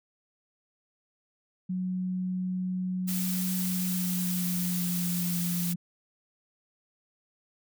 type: tone with pitch glide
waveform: sine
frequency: 183.9 to 174.99 Hz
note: F#3 to F3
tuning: -10 to +4 cents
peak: -28 dBFS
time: 1.69-5.76 s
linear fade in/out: 10 ms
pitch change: -86 cents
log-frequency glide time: 3.59-5.4 s
type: noise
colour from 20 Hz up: blue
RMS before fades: -34 dBFS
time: 3.07-5.74 s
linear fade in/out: 20 ms
effects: none